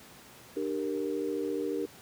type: chord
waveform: sine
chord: G minor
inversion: second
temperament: equal with one note detuned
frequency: 299.7 / 392 / 466.2 Hz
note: D4 / G4 / Bb4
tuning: +35 / 0 / 0 cents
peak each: -34 dBFS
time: 0.56-1.86 s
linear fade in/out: 10 ms
effects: pink hiss -52 dBFS RMS until 2.01 s + high-pass 100 Hz 12 dB/octave